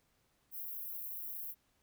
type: high-pass noise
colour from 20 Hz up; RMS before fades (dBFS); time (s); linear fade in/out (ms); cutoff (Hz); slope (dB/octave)
white; -43; 0.51-1.55; 50; 12000; 48
effects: pink hiss -75 dBFS RMS until 1.82 s